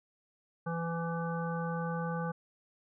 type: harmonic tone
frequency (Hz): 167.3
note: E3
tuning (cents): +26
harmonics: 1 / 3 / 5 / 7 / 9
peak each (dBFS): -34 / -39 / -41 / -42 / -44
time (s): 0.66-2.32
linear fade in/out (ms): 10
effects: none